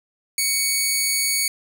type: tone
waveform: 10% pulse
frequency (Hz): 2233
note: C#7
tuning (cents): +12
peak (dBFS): -10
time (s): 0.38-1.48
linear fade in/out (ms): 2
effects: none